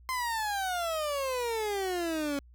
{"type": "exponential sweep", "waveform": "30% pulse", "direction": "down", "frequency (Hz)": [1046.5, 277.2], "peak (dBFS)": -27, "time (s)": [0.09, 2.39], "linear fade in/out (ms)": 0, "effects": ["added 60 Hz sine -52 dBFS peak until 2.54 s"]}